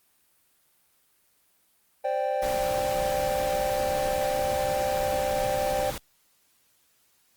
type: chord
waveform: triangle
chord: C suspended second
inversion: none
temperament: just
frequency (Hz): 523.3 / 588.7 / 784.9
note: C5 / D5 / G5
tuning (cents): 0 / +4 / +2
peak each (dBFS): -27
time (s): 2.04-5.91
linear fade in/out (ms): 10
type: noise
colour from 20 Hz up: pink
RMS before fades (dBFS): -35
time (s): 2.42-5.98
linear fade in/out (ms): 2
effects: white hiss -66 dBFS RMS until 7.36 s + Opus 32 kbps